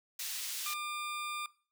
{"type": "high-pass noise", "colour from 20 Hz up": "pink", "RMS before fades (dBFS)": -39, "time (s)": [0.19, 0.74], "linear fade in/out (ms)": 5, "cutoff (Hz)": 3300, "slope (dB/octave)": 12}
{"type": "tone", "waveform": "20% pulse", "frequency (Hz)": 1200, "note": "D6", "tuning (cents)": 37, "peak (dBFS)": -32, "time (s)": [0.66, 1.46], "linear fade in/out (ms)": 2}
{"effects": ["noise-tail reverb RT60 0.4 s tail -19 dB re dry"]}